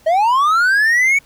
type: linear sweep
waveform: triangle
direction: up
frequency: 613 to 2259 Hz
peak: -9 dBFS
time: 0.06-1.19 s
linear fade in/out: 10 ms
effects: pink hiss -50 dBFS RMS until 1.25 s